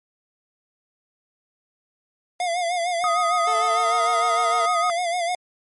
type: tone with vibrato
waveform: square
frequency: 698.5 Hz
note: F5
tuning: in tune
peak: -22 dBFS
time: 2.4-5.35 s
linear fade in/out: 2 ms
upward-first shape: sine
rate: 6.6 Hz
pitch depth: 69 cents each way
type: tone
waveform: sine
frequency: 1251 Hz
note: D#6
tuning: 9 cents sharp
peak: -20 dBFS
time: 3.04-4.9 s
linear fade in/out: 0 ms
type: tone with pitch glide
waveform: 20% pulse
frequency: 440 to 463.5 Hz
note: A4 to A#4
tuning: 0 to -10 cents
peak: -24 dBFS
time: 3.47-4.66 s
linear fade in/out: 5 ms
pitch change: +90 cents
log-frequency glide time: 3.62-4 s
effects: MP3 48 kbps